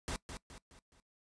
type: noise with echo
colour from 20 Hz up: pink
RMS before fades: -38 dBFS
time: 0.08-0.16 s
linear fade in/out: 0 ms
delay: 210 ms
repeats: 4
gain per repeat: -7 dB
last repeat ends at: 1 s
effects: noise-tail reverb RT60 0.1 s tail -20 dB re dry + resampled to 22050 Hz